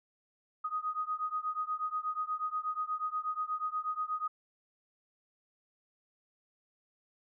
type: beating tone pair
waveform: sine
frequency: 1244.5 / 1252.8 Hz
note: D#6 / D#6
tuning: 0 / +11 cents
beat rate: 8.3 Hz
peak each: -35 / -36 dBFS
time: 0.64-4.28 s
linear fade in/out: 10 ms
effects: none